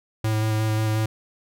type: tone with vibrato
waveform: square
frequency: 109 Hz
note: A2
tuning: 16 cents flat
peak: -21 dBFS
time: 0.24-1.06 s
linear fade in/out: 5 ms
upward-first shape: square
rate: 5.6 Hz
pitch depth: 11 cents each way
effects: none